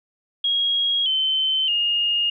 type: tone with pitch steps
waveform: sine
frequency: 3287 / 3075 / 2843 Hz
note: G#7 / G7 / F7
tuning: -19 / -34 / +30 cents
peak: -18 dBFS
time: 0.44-2.3 s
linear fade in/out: 5 ms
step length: 620 ms
effects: none